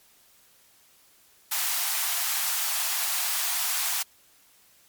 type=high-pass noise; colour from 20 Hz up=white; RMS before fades=-27 dBFS; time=1.51-4.03 s; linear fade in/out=10 ms; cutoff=660 Hz; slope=96 dB/octave; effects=white hiss -59 dBFS RMS until 4.88 s + MP3 96 kbps